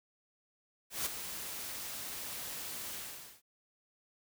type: noise with ADSR envelope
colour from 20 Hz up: white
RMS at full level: -33 dBFS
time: 0.9-3.42 s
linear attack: 160 ms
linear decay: 10 ms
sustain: -9 dB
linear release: 470 ms
effects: none